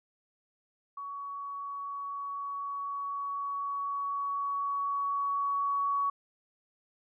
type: tone with level ramp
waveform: sine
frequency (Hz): 1124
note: C#6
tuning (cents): +24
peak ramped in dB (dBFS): -37 to -26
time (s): 0.97-6.1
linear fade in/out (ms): 5
effects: none